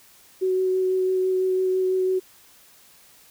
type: tone with vibrato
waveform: sine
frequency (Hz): 373.3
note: F#4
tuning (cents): +15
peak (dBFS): -19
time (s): 0.41-2.2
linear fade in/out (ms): 20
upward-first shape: sine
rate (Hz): 6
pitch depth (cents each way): 10
effects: white hiss -53 dBFS RMS until 3.3 s